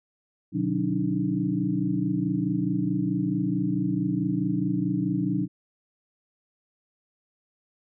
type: tone cluster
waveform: sine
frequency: 123.9 / 149 / 182.9 / 284 / 308.6 Hz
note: B2 / D3 / F#3 / C#4 / D#4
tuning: +6 / +25 / -20 / +42 / -14 cents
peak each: -32 / -33 / -27 / -29 / -29 dBFS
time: 0.52-5.48 s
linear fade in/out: 50 ms
effects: none